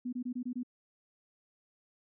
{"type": "tone bursts", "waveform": "sine", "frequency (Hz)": 247.8, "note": "B3", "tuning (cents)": 6, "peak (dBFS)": -33, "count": 6, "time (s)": [0.05, 0.633], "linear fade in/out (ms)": 10, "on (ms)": 78, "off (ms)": 23, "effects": []}